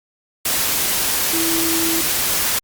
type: tone in noise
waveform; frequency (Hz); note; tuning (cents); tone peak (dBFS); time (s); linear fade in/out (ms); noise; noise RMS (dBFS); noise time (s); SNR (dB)
sine; 329.4; E4; -1; -21; 1.33-2.01; 5; white; -19; 0.45-2.59; -5
effects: Opus 48 kbps